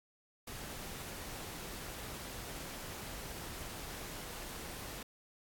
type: noise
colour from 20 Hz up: pink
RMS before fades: -45 dBFS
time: 0.47-5.03 s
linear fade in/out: 5 ms
effects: AAC 64 kbps